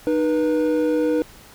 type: tone pair together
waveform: triangle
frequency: 307.1 / 485.7 Hz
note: D#4 / B4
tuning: -23 / -29 cents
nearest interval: minor sixth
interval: 794 cents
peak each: -18 dBFS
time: 0.07-1.22 s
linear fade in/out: 0 ms
effects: pink hiss -46 dBFS RMS until 1.54 s